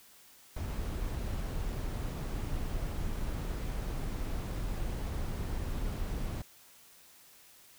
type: noise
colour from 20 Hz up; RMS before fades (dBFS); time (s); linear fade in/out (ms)
brown; -35; 0.56-6.42; 5
effects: white hiss -58 dBFS RMS until 7.78 s